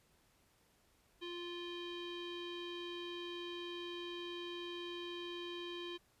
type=tone with low-pass filter; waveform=square; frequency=349 Hz; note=F4; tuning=1 cent flat; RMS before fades=-45 dBFS; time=1.21-5.98 s; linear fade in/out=20 ms; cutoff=3400 Hz; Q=8.7; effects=pink hiss -72 dBFS RMS until 6.2 s + resampled to 32000 Hz